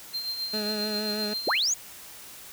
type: tone with tremolo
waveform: triangle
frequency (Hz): 4166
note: C8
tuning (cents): -8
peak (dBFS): -26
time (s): 0.13-1.59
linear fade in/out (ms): 20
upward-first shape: triangle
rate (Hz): 7.5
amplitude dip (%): 60
type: tone with vibrato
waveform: 20% pulse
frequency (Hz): 211.3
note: G#3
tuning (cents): +30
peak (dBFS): -25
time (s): 0.53-1.34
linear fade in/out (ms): 10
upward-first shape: triangle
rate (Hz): 6.4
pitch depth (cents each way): 34
type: linear sweep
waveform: sine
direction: up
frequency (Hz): 208.8 to 7010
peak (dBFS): -22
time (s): 1.47-1.74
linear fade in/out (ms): 5
effects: white hiss -45 dBFS RMS until 2.52 s